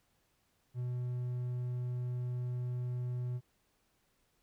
triangle tone, 123.7 Hz, B2, 3 cents sharp, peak -32 dBFS, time 0.74-3.41 s, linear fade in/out 50 ms, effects pink hiss -75 dBFS RMS until 4.42 s

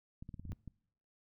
clicks, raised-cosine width 5 ms, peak -34 dBFS, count 8, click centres 0.225 / 0.291 / 0.342 / 0.396 / 0.453 / 0.495 / 0.53 / 0.677 s
sine tone with exponential growth, 87.7 Hz, F2, 8 cents sharp, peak -35 dBFS, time 0.34-0.52 s, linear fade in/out 0 ms, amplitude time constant 37 ms
effects noise-tail reverb RT60 0.7 s tail -25 dB re dry

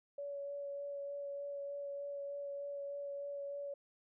sine tone with vibrato, 566 Hz, C#5, 36 cents sharp, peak -40 dBFS, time 0.18-3.74 s, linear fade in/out 5 ms, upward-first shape sine, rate 3.3 Hz, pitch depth 11 cents each way, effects none

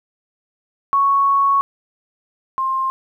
sine tone pair in turn, 1108.7 / 1058.4 Hz, C#6 / C6, 0 / +20 cents, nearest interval minor second, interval 80 cents, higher first, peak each -12 / -17 dBFS, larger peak first, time 0.93-1.61 / 2.58-2.9 s, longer first, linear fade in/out 0 ms, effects 9-bit

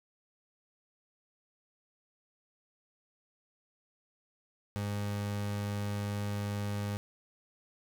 30% pulse tone, 102.4 Hz, G#2, 24 cents flat, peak -30 dBFS, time 4.76-6.97 s, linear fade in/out 0 ms, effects none

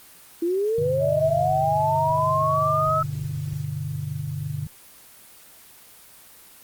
sine linear sweep, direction up, 329.6 to 1310 Hz, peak -20 dBFS, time 0.42-3.03 s, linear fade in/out 5 ms
sine chord, G major, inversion none, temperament equal, 98 / 123.47 / 146.83 Hz, G2 / B2 / D3, 0 / 0 / 0 cents, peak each -33 / -33 / -28 dBFS, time 0.78-4.67 s, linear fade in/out 5 ms
sine tone with pitch glide, 642 to 631.3 Hz, E5 to D#5, -46 to +25 cents, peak -24 dBFS, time 0.99-3.03 s, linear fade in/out 50 ms, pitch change -29 cents, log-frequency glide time 2-2.56 s
effects white hiss -48 dBFS RMS until 6.63 s + Opus 24 kbps

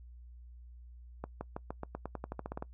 accelerating click train, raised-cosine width 1 ms, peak -24 dBFS, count 15, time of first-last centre 1.24-2.624 s, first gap 170 ms, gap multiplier 0.91, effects noise-tail reverb RT60 0.1 s tail -23 dB re dry + added 60 Hz sine -49 dBFS peak until 2.73 s

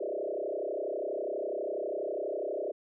sine tone with frequency modulation, 498 Hz, B4, 14 cents sharp, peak -31 dBFS, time 0-2.72 s, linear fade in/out 10 ms, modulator 32.2 Hz, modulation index 4.3, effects none

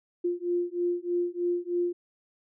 sine beating tone pair, 349.2 / 352.4 Hz, F4 / F4, 0 / +16 cents, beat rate 3.2 Hz, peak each -29 dBFS, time 0.24-1.93 s, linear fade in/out 10 ms, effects none

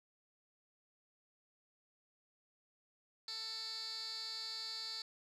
15% pulse tone with band-pass filter, 444.1 Hz, A4, 16 cents sharp, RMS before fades -44 dBFS, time 3.28-5.02 s, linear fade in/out 2 ms, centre 4500 Hz, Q 6, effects none

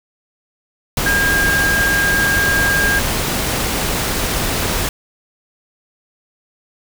sine tone in noise, 1614 Hz, G#6, 50 cents flat, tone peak -14 dBFS, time 1.06-2.99 s, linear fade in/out 2 ms, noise pink, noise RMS -19 dBFS, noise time 0.97-4.89 s, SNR +2 dB, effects none

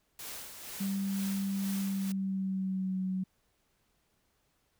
white noise with tremolo, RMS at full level -42 dBFS, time 0.19-2.12 s, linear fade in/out 2 ms, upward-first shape sine, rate 2.1 Hz, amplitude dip 50%
sine tone with pitch glide, 196 to 187.15 Hz, G3 to F#3, 0 to +20 cents, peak -30 dBFS, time 0.8-3.24 s, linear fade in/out 10 ms, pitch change -80 cents, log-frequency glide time 1.75-3.01 s
effects pink hiss -74 dBFS RMS until 4.79 s

